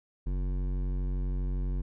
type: tone with hard clipping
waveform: triangle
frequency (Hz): 46.25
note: F#1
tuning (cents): 0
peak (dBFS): -30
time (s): 0.26-1.82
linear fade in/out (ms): 10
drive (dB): 17
effects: none